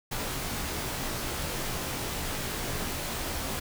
pink noise with comb filter, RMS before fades -33 dBFS, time 0.11-3.6 s, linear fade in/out 10 ms, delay 20 ms, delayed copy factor -0.75, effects none

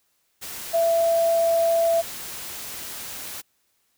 sine tone in noise, 668 Hz, E5, 23 cents sharp, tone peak -17 dBFS, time 0.73-2.02 s, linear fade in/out 20 ms, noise white, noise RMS -35 dBFS, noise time 0.41-3.42 s, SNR +15 dB, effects white hiss -69 dBFS RMS until 3.97 s

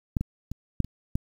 clicks, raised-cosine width 5 ms, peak -11 / -15 / -21 / -9 / -24 / -13 dBFS, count 6, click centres 0.168 / 0.21 / 0.516 / 0.803 / 0.846 / 1.155 s, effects 8-bit

